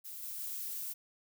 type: noise with level steps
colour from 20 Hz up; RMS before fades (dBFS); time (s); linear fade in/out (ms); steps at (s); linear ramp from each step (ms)
violet; -45 / -42 / -40; 0.04-0.94; 20; 0.22 / 0.39; 10
effects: none